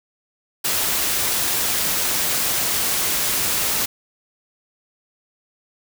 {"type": "noise", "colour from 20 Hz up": "white", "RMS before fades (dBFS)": -21, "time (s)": [0.64, 3.86], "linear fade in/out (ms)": 10, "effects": []}